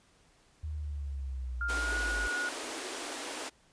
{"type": "linear sweep", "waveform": "sine", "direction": "down", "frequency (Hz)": [77.78, 49.27], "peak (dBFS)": -34, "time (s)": [0.63, 2.28], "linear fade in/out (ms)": 10}
{"type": "tone with pitch glide", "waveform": "sine", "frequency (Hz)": [1403, 1449.1], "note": ["F6", "F#6"], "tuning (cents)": [8, -37], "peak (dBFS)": -31, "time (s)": [1.61, 2.49], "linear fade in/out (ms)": 2, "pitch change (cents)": 55, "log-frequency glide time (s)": [1.76, 1.93]}
{"type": "high-pass noise", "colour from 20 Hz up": "pink", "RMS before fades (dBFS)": -39, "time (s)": [1.68, 3.5], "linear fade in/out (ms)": 20, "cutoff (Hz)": 250, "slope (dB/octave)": 96}
{"effects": ["pink hiss -65 dBFS RMS until 3.72 s", "resampled to 22050 Hz"]}